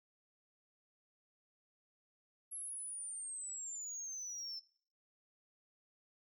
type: exponential sweep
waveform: sine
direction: down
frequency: 11240 to 5274 Hz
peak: -40 dBFS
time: 2.51-4.6 s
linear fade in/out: 20 ms
effects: noise-tail reverb RT60 0.5 s tail -22 dB re dry + tanh soft clip ceiling -40 dBFS